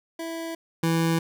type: tone pair in turn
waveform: 25% pulse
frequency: 329.6 / 164.8 Hz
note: E4 / E3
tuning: 0 / 0 cents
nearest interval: octave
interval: 1200 cents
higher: first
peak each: -27 / -17 dBFS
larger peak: second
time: 0.19-0.55 / 0.83-1.19 s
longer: neither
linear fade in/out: 5 ms
effects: none